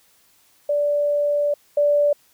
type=tone pair in turn; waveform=sine; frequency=583 / 583 Hz; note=D5 / D5; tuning=-13 / -13 cents; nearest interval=unison; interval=0 cents; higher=neither; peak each=-17 / -14 dBFS; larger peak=second; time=0.69-1.54 / 1.77-2.13 s; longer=first; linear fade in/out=5 ms; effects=white hiss -58 dBFS RMS until 2.33 s